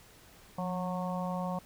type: harmonic tone with a mistuned harmonic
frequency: 182.8 Hz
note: F#3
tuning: 21 cents flat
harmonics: 1 / 3 / 4 / 5 / 6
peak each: -34 / -39 / -40 / -41 / -42 dBFS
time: 0.58-1.59 s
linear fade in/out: 5 ms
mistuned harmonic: 1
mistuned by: -52 cents
effects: pink hiss -57 dBFS RMS until 1.65 s